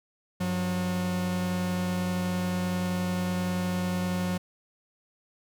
45% pulse tone pair together, 95.78 / 180.8 Hz, G2 / F#3, -40 / -40 cents, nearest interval major seventh, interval 1100 cents, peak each -35 / -27 dBFS, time 0.4-4.38 s, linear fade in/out 10 ms, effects none

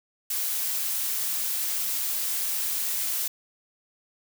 blue noise, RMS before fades -28 dBFS, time 0.3-3.28 s, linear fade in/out 5 ms, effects none

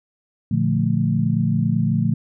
sine chord, Bb major seventh, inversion none, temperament equal, 116.54 / 146.83 / 174.61 / 220 Hz, Bb2 / D3 / F3 / A3, 0 / 0 / 0 / 0 cents, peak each -22 dBFS, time 0.51-2.14 s, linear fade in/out 5 ms, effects none

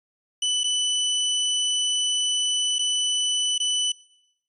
sawtooth tone with dropouts, 2988 Hz, F#7, 16 cents sharp, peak -18 dBFS, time 0.42-3.92 s, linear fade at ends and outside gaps 5 ms, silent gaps 0.635-0.641 / 2.785-2.791 / 3.581-3.6 s, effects noise-tail reverb RT60 0.9 s tail -23 dB re dry + resampled to 24000 Hz

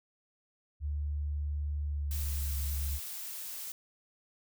sine tone with pitch glide, 73.42 to 70.47 Hz, D2 to C#2, 0 to +29 cents, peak -31 dBFS, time 0.8-3 s, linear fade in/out 50 ms, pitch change -71 cents, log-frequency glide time 1.85-2.42 s
blue noise, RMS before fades -41 dBFS, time 2.11-3.72 s, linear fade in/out 2 ms
effects none

